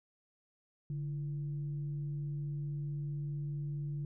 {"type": "tone with frequency modulation", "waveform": "sine", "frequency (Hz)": 145.9, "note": "D3", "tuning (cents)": -11, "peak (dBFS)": -35, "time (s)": [0.9, 4.05], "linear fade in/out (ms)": 2, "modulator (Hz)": 188, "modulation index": 0.23, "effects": []}